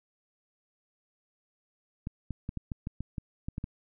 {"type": "clicks", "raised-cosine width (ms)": 5, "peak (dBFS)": -22, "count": 11, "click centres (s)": [2.071, 2.307, 2.491, 2.573, 2.718, 2.871, 3.006, 3.182, 3.485, 3.581, 3.641], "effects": []}